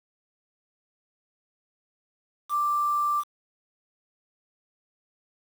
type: tone with quantisation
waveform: sine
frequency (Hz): 1178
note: D6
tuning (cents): +5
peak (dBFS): -22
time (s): 2.49-3.24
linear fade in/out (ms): 50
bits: 7
effects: none